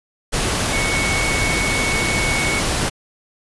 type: tone in noise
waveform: sine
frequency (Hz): 2217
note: C#7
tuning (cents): 0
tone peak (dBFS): -21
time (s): 0.72-2.61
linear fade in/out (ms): 20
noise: pink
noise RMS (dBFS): -20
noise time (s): 0.32-2.9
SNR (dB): -4
effects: resampled to 24000 Hz